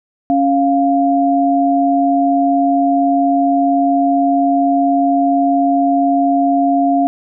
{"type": "tone pair together", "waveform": "sine", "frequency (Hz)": [277.2, 698.5], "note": ["C#4", "F5"], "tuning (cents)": [0, 0], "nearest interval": "octave + major third", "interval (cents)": 1600, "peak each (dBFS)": -13, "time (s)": [0.3, 7.07], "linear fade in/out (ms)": 0, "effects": []}